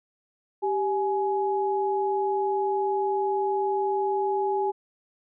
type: tone pair together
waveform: sine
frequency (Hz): 392 / 838.6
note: G4 / G#5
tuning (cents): 0 / +17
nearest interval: octave + minor second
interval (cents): 1317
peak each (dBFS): -25 / -26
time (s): 0.62-4.72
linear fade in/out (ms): 20
effects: none